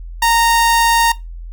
sawtooth tone, 926 Hz, A#5, 12 cents flat, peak -7 dBFS, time 0.22-1.12 s, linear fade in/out 5 ms, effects noise-tail reverb RT60 0.2 s tail -19 dB re dry + added 42 Hz sine -27 dBFS peak until 1.52 s

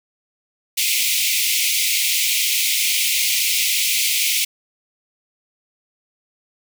pink high-pass noise, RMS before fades -19 dBFS, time 0.77-4.45 s, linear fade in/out 10 ms, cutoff 2100 Hz, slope 96 dB/octave, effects none

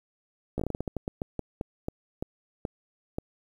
slowing click train, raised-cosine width 2 ms, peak -17 dBFS, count 18, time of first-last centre 0.58-3.185 s, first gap 15 ms, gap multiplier 1.25, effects 9-bit

